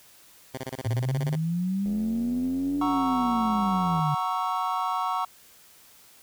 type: tone bursts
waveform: 10% pulse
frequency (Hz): 130.8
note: C3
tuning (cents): 0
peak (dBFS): -23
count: 14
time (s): 0.54-1.355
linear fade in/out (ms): 5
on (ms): 35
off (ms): 25
type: linear two-way sweep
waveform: sine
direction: up then down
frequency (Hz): 108.3 to 291.6 to 143.6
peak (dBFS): -24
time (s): 0.85-4.15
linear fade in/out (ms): 10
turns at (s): 2.83
type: click train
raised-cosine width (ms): 2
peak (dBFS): -30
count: 191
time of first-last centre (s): 1.86-3.995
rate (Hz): 89
type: chord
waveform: triangle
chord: F# dominant seventh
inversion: none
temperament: equal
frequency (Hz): 740 / 932.3 / 1108.7 / 1318.5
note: F#5 / A#5 / C#6 / E6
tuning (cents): 0 / 0 / 0 / 0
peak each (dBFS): -29 / -29 / -27 / -31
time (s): 2.81-5.25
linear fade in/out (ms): 5
effects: white hiss -54 dBFS RMS until 6.22 s